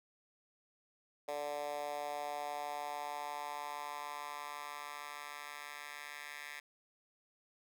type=tone with high-pass filter sweep; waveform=10% pulse; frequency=146.3 Hz; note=D3; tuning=6 cents flat; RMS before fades=-43 dBFS; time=1.28-6.6 s; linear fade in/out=5 ms; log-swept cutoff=570 to 1700 Hz; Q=3; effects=none